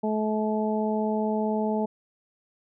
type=harmonic tone; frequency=215.4 Hz; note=A3; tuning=37 cents flat; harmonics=1 / 2 / 3 / 4; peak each=-26 / -29 / -31 / -32 dBFS; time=0.03-1.86 s; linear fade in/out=10 ms; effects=none